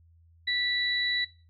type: tone pair together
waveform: sine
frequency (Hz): 1964 / 3936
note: B6 / B7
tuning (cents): -10 / -7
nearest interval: octave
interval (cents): 1203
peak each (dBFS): -28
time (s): 0.47-1.25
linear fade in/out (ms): 10
effects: noise-tail reverb RT60 0.4 s tail -20 dB re dry + added 83 Hz sine -56 dBFS peak until 1.49 s